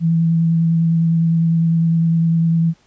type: tone with vibrato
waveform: sine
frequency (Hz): 165.2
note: E3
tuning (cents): +4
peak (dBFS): -12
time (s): 0-2.74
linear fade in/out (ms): 50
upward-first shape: sine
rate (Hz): 9.9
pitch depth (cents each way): 14
effects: pink hiss -56 dBFS RMS until 2.86 s + resampled to 16000 Hz